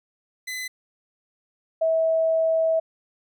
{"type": "tone pair in turn", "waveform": ["sawtooth", "sine"], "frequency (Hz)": [2018, 648.2], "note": ["B6", "E5"], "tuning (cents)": [37, -29], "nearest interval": "octave + minor sixth", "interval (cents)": 1966, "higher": "first", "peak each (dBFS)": [-26, -18], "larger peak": "second", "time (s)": [[0.47, 0.68], [1.81, 2.8]], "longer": "second", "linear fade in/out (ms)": 10, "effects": []}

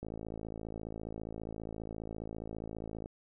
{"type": "click train", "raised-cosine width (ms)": 2, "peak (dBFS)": -28, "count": 167, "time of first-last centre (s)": [0.03, 3.059], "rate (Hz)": 54.8, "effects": []}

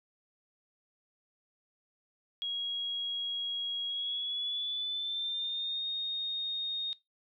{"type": "tone with pitch glide", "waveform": "sine", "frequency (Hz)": [3300, 3704], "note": ["G#7", "A#7"], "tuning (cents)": [-12, -12], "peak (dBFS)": -32, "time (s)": [2.42, 6.93], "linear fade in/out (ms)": 0, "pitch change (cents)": 200, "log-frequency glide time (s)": [3.88, 5.86], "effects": ["noise-tail reverb RT60 0.2 s tail -21 dB re dry"]}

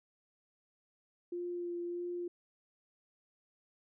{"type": "tone with vibrato", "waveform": "sine", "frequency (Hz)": 349.2, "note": "F4", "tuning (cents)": 0, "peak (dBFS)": -36, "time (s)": [1.32, 2.28], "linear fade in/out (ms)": 5, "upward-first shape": "sine", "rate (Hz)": 1.6, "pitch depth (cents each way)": 13, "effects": []}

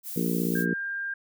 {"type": "noise", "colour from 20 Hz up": "violet", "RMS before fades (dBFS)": -36, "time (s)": [0.03, 0.66], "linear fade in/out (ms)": 50}
{"type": "harmonic tone", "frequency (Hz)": 58.1, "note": "A#1", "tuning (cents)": -5, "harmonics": [3, 4, 5, 6, 7, 8], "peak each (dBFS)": [-28, -30, -32, -34, -35, -36], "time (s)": [0.16, 0.74], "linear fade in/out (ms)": 5}
{"type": "tone", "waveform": "sine", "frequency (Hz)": 1599, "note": "G6", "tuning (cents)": 34, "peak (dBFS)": -29, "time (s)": [0.55, 1.14], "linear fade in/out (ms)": 5}
{"effects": []}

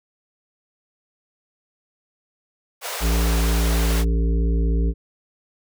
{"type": "high-pass noise", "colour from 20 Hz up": "pink", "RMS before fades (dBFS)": -29, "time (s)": [2.81, 4.05], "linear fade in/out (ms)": 50, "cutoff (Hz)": 470, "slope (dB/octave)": 48}
{"type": "harmonic tone", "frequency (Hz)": 56.4, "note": "A1", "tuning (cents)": 44, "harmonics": [1, 3, 5, 7, 8], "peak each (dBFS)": [-17, -27, -31, -34, -35], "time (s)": [3, 4.94], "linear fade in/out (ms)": 50}
{"effects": []}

